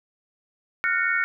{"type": "chord", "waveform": "sine", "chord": "Gb major seventh", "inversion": "third", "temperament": "equal with one note detuned", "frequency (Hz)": [1396.9, 1480, 1831.6, 2217], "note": ["F6", "Gb6", "Bb6", "Db7"], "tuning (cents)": [0, 0, -31, 0], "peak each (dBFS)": -26, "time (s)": [0.84, 1.24], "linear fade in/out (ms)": 0, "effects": []}